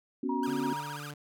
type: chord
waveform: sine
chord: B suspended second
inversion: none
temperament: equal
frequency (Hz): 246.9 / 277.2 / 370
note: B3 / C#4 / F#4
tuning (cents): 0 / 0 / 0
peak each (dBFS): -33 / -32 / -36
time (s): 0.23-0.73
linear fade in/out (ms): 5
type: tone with tremolo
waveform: sine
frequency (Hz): 949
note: A#5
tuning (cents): +31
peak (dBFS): -33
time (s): 0.29-0.97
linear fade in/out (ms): 5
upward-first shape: square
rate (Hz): 2.9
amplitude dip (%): 50
type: tone with vibrato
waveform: sawtooth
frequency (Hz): 1396.9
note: F6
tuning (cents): 0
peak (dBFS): -38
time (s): 0.43-1.11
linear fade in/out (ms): 2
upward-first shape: sine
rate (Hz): 15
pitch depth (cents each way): 290
type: tone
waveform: sawtooth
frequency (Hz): 146.3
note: D3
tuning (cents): -6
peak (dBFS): -37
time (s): 0.47-1.14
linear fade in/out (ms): 5
effects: none